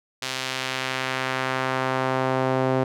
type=tone with band-pass filter sweep; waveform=sawtooth; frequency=130.8 Hz; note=C3; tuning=in tune; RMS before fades=-25 dBFS; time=0.22-2.84 s; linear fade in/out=5 ms; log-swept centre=4200 to 530 Hz; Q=0.88; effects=none